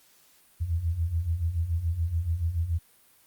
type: beating tone pair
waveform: sine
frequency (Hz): 79 / 86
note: D#2 / F2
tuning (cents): +27 / -26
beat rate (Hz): 7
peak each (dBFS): -31 / -26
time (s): 0.6-2.79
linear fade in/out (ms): 20
effects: white hiss -60 dBFS RMS until 3.26 s + Opus 48 kbps